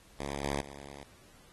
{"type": "tone with level steps", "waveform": "5% pulse", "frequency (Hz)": 70.4, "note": "C#2", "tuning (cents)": 27, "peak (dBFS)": [-24, -20, -34], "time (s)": [0.19, 1.04], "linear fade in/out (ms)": 5, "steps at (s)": [0.44, 0.61], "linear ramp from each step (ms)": 5, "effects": ["pink hiss -60 dBFS RMS until 1.52 s", "AAC 32 kbps"]}